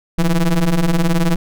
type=ring-modulated tone; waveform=square; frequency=82.41 Hz; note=E2; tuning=in tune; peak=-10 dBFS; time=0.18-1.36 s; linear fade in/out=5 ms; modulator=91.8 Hz; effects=none